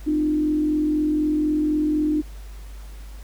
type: tone with frequency modulation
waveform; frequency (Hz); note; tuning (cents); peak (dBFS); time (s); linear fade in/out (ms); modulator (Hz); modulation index
sine; 303.3; D#4; -44; -18; 0.06-2.22; 20; 44; 0.45
effects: added 50 Hz sine -35 dBFS peak until 3.23 s + pink hiss -50 dBFS RMS until 3.23 s